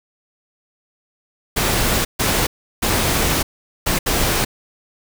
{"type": "noise bursts at uneven times", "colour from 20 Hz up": "pink", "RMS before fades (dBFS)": -18, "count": 5, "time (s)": [[1.56, 2.05], [2.19, 2.47], [2.82, 3.43], [3.86, 3.99], [4.06, 4.45]], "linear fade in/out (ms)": 10, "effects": []}